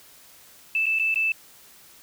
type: tone with dropouts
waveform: sine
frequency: 2637 Hz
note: E7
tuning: in tune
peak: -20 dBFS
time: 0.75-1.32 s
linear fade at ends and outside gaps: 2 ms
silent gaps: 0.858-0.865 / 0.989-0.996 / 1.143-1.158 s
effects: white hiss -51 dBFS RMS until 2.02 s